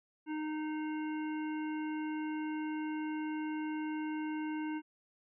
harmonic tone, 308.2 Hz, D#4, 16 cents flat, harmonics 1 / 3 / 5 / 7 / 9, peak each -35 / -45 / -49 / -52 / -54 dBFS, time 0.26-4.82 s, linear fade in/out 50 ms, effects none

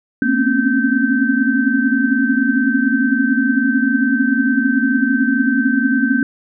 sine tone cluster, 226.3 / 250.4 / 266.2 / 277.2 / 1550 Hz, A3 / B3 / C4 / C#4 / G6, +49 / +24 / +30 / 0 / -20 cents, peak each -19 dBFS, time 0.22-6.23 s, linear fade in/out 2 ms, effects none

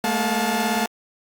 sawtooth tone cluster, 211.5 / 229.2 / 712 / 872 Hz, G#3 / A#3 / F5 / A5, +32 / -29 / +33 / -16 cents, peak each -22 dBFS, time 0.04-0.86 s, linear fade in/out 2 ms, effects Opus 48 kbps

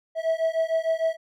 triangle beating tone pair, 647 / 653.6 Hz, E5 / E5, -32 / -15 cents, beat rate 6.6 Hz, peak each -23 dBFS, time 0.15-1.17 s, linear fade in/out 50 ms, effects none

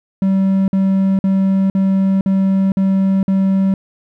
triangle tone bursts, 192.7 Hz, G3, 29 cents flat, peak -9 dBFS, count 7, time 0.22-3.74 s, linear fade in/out 2 ms, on 460 ms, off 50 ms, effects none

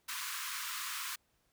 pink high-pass noise, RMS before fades -40 dBFS, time 0.08-1.16 s, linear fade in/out 10 ms, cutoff 1000 Hz, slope 96 dB/octave, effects pink hiss -75 dBFS RMS until 1.52 s

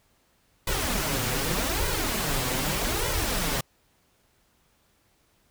pink noise with flanger, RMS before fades -27 dBFS, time 0.67-3.61 s, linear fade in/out 5 ms, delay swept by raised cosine 2 to 8 ms, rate 0.83 Hz, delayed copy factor +0.8, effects pink hiss -66 dBFS RMS until 5.5 s

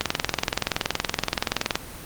click train, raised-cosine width 0.2 ms, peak -3 dBFS, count 38, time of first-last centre 0.01-1.755 s, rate 21.2 Hz, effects pink hiss -39 dBFS RMS until 2.05 s + Opus 24 kbps

